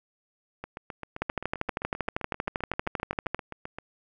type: two click trains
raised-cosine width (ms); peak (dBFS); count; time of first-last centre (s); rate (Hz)
0.5; -21 / -12; 25 / 28; 0.64-3.785 / 1.22-3.346; 7.63 / 12.7
effects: none